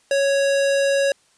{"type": "tone", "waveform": "square", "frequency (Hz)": 554.4, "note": "C#5", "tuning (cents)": 0, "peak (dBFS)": -17, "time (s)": [0.11, 1.12], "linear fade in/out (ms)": 2, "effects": ["white hiss -59 dBFS RMS until 1.37 s", "resampled to 22050 Hz"]}